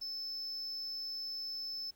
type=tone; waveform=triangle; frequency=5260 Hz; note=E8; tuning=5 cents flat; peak=-37 dBFS; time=0.01-1.91 s; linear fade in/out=10 ms; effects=pink hiss -69 dBFS RMS until 1.95 s